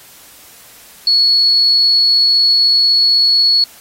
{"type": "tone", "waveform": "sine", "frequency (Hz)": 4378, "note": "C#8", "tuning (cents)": -22, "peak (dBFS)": -8, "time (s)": [1.07, 3.64], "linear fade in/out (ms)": 2, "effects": ["white hiss -41 dBFS RMS until 3.8 s", "AAC 48 kbps"]}